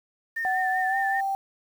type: tone with vibrato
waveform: sine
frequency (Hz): 1791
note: A6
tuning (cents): +30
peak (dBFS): -26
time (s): 0.36-1.21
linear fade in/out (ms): 10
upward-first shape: triangle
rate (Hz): 5.2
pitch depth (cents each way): 51
type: tone with pitch glide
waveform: sine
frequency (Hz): 750 to 781.8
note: F#5 to G5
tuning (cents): +23 to -5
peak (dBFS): -24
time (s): 0.45-1.35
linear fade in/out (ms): 0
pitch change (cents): +72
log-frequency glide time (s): 0.87-0.95
effects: 8-bit